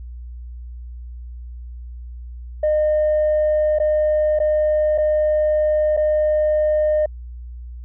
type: tone with dropouts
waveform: sine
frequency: 610 Hz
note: D#5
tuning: 34 cents flat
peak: -13 dBFS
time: 2.63-7.06 s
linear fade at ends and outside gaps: 5 ms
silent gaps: 3.787-3.799 / 4.39-4.4 / 4.978-4.982 / 5.967-5.973 s
effects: tanh soft clip ceiling -12 dBFS + added 60 Hz sine -31 dBFS peak until 7.84 s